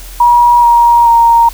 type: tone with pitch steps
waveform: sine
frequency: 958 / 944.3 / 930.7 Hz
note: A#5 / A#5 / A#5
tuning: +47 / +22 / -3 cents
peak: -3 dBFS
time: 0.2-1.49 s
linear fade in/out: 5 ms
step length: 430 ms
effects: added 43 Hz sine -27 dBFS peak until 1.53 s + white hiss -33 dBFS RMS until 1.53 s